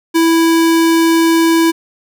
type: tone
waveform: square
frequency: 329.6 Hz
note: E4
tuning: in tune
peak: -9 dBFS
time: 0.14-1.72 s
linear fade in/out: 20 ms
effects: none